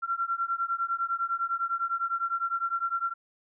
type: beating tone pair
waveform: sine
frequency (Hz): 1361 / 1370.9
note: F6 / F6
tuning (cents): -45 / -33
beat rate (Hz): 9.9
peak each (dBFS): -30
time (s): 0.02-3.14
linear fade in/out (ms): 20
effects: none